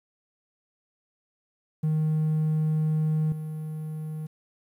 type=tone with level steps; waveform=triangle; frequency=155.56 Hz; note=D#3; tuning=in tune; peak=-19 / -29 dBFS; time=1.83-4.27 s; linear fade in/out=10 ms; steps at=3.32 s; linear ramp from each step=2 ms; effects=tanh soft clip ceiling -16 dBFS + 10-bit